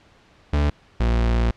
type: tone pair in turn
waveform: 40% pulse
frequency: 73.1 / 58.02 Hz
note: D2 / A#1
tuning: -7 / -7 cents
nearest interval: major third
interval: 400 cents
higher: first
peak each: -16 dBFS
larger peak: neither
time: 0.53-0.7 / 1-1.51 s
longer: second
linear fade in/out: 5 ms
effects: pink hiss -54 dBFS RMS until 1.56 s + low-pass 4000 Hz 12 dB/octave